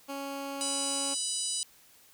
15% pulse tone, 277.2 Hz, C#4, in tune, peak -29 dBFS, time 0.08-1.15 s, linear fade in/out 20 ms
harmonic tone, 987.8 Hz, B5, in tune, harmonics 3 / 4 / 5 / 6 / 7 / 8 / 9 / 10, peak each -41 / -39 / -38 / -41 / -41 / -39 / -34 / -44 dBFS, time 0.61-1.63 s, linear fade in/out 0 ms
effects white hiss -59 dBFS RMS until 2.13 s

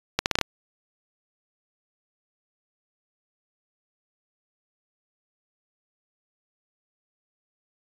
accelerating click train, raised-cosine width 0.2 ms, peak -3 dBFS, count 6, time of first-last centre 0.19-0.413 s, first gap 69 ms, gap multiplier 0.78, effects resampled to 24000 Hz

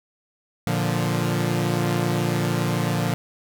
sawtooth chord, Bb major, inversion none, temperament equal with one note detuned, 116.54 / 147.43 / 174.61 Hz, Bb2 / D3 / F3, 0 / +7 / 0 cents, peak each -21 / -22 / -21 dBFS, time 0.67-3.14 s, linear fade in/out 0 ms, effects none

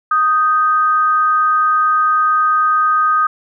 sine tone pair together, 1244.5 / 1559.8 Hz, D#6 / G6, 0 / -9 cents, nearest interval major third, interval 391 cents, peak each -11 / -20 dBFS, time 0.11-3.27 s, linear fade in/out 5 ms, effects none

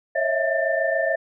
sine tone cluster, 547 / 639 / 666 / 1785 Hz, C#5 / D#5 / E5 / A6, -23 / +46 / +18 / +24 cents, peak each -25 dBFS, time 0.15-1.16 s, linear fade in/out 10 ms, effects none

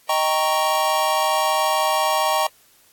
square chord, Eb dominant seventh, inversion none, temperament equal, 622.3 / 784 / 932.3 / 1108.7 Hz, Eb5 / G5 / Bb5 / Db6, 0 / 0 / 0 / 0 cents, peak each -24 dBFS, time 0.09-2.47 s, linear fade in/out 5 ms, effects white hiss -55 dBFS RMS until 2.92 s + AAC 64 kbps

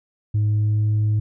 sine tone with pitch glide, 105.5 to 106.48 Hz, G#2 to G#2, +28 to +44 cents, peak -14 dBFS, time 0.34-1.2 s, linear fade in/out 10 ms, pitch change +16 cents, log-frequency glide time 0.46-0.85 s, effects tanh soft clip ceiling -15 dBFS

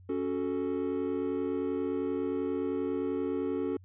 triangle chord, F# minor, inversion second, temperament equal, 277.2 / 370 / 440 Hz, C#4 / F#4 / A4, 0 / 0 / 0 cents, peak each -31 / -32 / -32 dBFS, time 0.09-3.77 s, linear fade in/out 5 ms, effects added 92 Hz sine -51 dBFS peak until 3.84 s + resampled to 8000 Hz

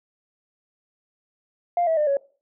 sine tone with pitch steps, 698.5 / 648 / 601.1 / 557.6 Hz, F5 / E5 / D5 / C#5, 0 / -30 / +40 / +10 cents, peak -17 dBFS, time 1.77-2.17 s, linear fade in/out 2 ms, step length 100 ms, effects noise-tail reverb RT60 0.4 s tail -21 dB re dry + tanh soft clip ceiling -14 dBFS

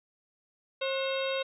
harmonic tone with a mistuned harmonic, 536 Hz, C5, 42 cents sharp, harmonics 1 / 2 / 3 / 4 / 5 / 6 / 7 / 8, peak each -30 / -40 / -41 / -42 / -38 / -44 / -39 / -50 dBFS, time 0.81-1.43 s, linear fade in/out 10 ms, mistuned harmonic 3, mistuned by -150 cents, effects none

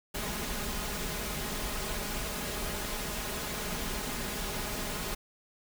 pink noise with comb filter, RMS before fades -35 dBFS, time 0.14-5.15 s, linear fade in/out 10 ms, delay 4.8 ms, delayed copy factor +0.55, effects none

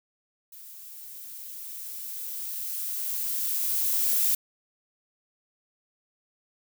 violet noise with level ramp, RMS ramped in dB -46 to -23 dBFS, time 0.52-4.35 s, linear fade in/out 5 ms, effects none

